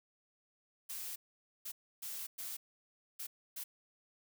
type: noise bursts at uneven times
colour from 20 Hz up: blue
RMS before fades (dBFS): -43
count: 6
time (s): 0.89-1.16 / 1.65-1.72 / 2.02-2.27 / 2.38-2.57 / 3.19-3.27 / 3.56-3.64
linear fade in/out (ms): 10
effects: none